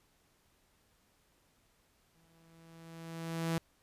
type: tone with exponential growth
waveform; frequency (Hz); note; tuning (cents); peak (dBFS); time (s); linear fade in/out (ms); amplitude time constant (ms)
sawtooth; 164.81; E3; 0; -26; 2.15-3.58; 2; 310
effects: pink hiss -71 dBFS RMS until 3.82 s + resampled to 32000 Hz